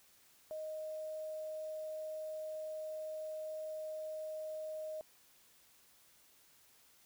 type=tone with quantisation; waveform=sine; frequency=623 Hz; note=D#5; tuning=2 cents sharp; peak=-40 dBFS; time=0.51-5.01 s; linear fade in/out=0 ms; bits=10; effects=white hiss -66 dBFS RMS until 7.05 s